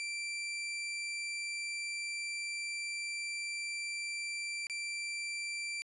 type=tone with dropouts; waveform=sawtooth; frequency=2349 Hz; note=D7; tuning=in tune; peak=-33 dBFS; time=0-5.82 s; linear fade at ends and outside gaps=0 ms; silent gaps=4.669-4.698 s; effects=resampled to 24000 Hz